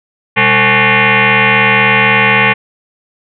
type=tone with frequency modulation; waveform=sine; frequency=124.9 Hz; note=B2; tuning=20 cents sharp; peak=-6 dBFS; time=0.36-2.54 s; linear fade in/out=20 ms; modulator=326 Hz; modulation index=7.9; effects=none